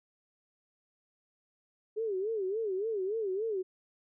sine tone with vibrato, 411 Hz, G#4, 18 cents flat, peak -30 dBFS, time 1.96-3.63 s, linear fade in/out 20 ms, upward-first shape sine, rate 3.5 Hz, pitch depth 180 cents each way, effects none

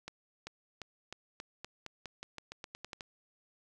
accelerating click train, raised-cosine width 0.2 ms, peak -25 dBFS, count 16, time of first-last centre 0.08-3.008 s, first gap 390 ms, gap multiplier 0.89, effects none

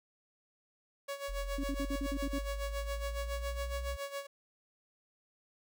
sawtooth tone with tremolo, 560 Hz, C#5, 18 cents sharp, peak -32 dBFS, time 1.08-4.27 s, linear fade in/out 10 ms, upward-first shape sine, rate 7.2 Hz, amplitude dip 75%
sine linear sweep, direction up, 42.9 to 62.5 Hz, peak -36 dBFS, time 1.28-3.97 s, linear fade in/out 20 ms
sine tone bursts, 277.2 Hz, C#4, in tune, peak -34 dBFS, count 8, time 1.58-2.387 s, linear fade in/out 5 ms, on 58 ms, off 49 ms
effects none

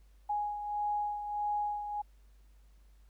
sine beating tone pair, 830 / 831.6 Hz, G#5 / G#5, -1 / +2 cents, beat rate 1.6 Hz, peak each -32 / -40 dBFS, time 0.29-2.02 s, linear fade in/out 10 ms, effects added 50 Hz sine -57 dBFS peak until 3.09 s + pink hiss -73 dBFS RMS until 3.09 s

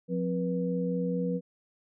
sine tone cluster, 178.1 / 262.7 / 485.3 Hz, F3 / C4 / B4, +34 / +7 / -30 cents, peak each -29 / -35 / -32 dBFS, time 0.08-1.41 s, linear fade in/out 50 ms, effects none

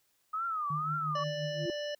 sine tone with vibrato, 1251 Hz, D#6, 9 cents sharp, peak -31 dBFS, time 0.33-1.24 s, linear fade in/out 10 ms, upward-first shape triangle, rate 2 Hz, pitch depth 180 cents each way
sine tone with tremolo, 152.1 Hz, D#3, 39 cents flat, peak -33 dBFS, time 0.7-1.66 s, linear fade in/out 5 ms, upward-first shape triangle, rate 5.7 Hz, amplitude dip 75%
harmonic tone, 589 Hz, D5, 5 cents sharp, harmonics 1 / 3 / 5 / 7 / 9 / 10, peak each -35 / -44 / -43 / -53 / -48 / -56 dBFS, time 1.15-1.95 s, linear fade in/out 5 ms
sine tone with exponential growth, 345.4 Hz, F4, 19 cents flat, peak -28 dBFS, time 1.5-1.7 s, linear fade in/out 1 ms, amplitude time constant 43 ms
effects white hiss -73 dBFS RMS until 1.99 s

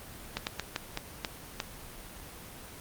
slowing click train, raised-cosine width 0.2 ms, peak -13 dBFS, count 7, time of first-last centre 0.37-1.602 s, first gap 99 ms, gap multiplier 1.29, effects pink hiss -46 dBFS RMS until 2.8 s + Opus 24 kbps

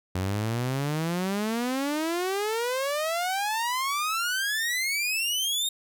sawtooth exponential sweep, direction up, 89.7 to 3732 Hz, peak -22 dBFS, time 0.15-5.69 s, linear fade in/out 5 ms, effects none

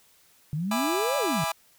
sine exponential two-way sweep, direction up then down, 141.4 to 599 to 141.4 Hz, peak -26 dBFS, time 0.53-1.44 s, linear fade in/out 0 ms, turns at 1.17 s
sawtooth chord, E dominant seventh, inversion none, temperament just, 659.3 / 824.1 / 988.9 / 1186.7 Hz, E5 / G#5 / B5 / D6, 0 / -14 / +2 / +18 cents, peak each -28 dBFS, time 0.71-1.52 s, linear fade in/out 5 ms
effects white hiss -60 dBFS RMS until 1.78 s

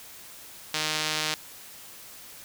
sawtooth tone with band-pass filter, 154.6 Hz, D#3, 11 cents flat, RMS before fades -29 dBFS, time 0.74-1.34 s, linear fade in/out 0 ms, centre 4300 Hz, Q 1, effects white hiss -46 dBFS RMS until 2.44 s

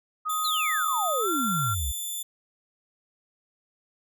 sine tone with pitch glide, 1253 to 1374.3 Hz, D#6 to F6, +12 to -28 cents, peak -26 dBFS, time 0.25-1.75 s, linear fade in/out 20 ms, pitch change +160 cents, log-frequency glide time 1.19-1.29 s
5% pulse tone, 3520 Hz, A7, in tune, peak -23 dBFS, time 0.29-2.23 s, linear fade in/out 10 ms
sine exponential sweep, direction down, 4300 to 58.8 Hz, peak -27 dBFS, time 0.44-1.92 s, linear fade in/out 10 ms
effects none

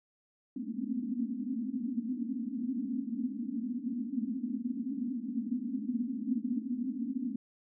white band-pass noise, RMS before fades -35 dBFS, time 0.56-7.36 s, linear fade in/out 5 ms, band 220 to 270 Hz, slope 96 dB/octave, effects none

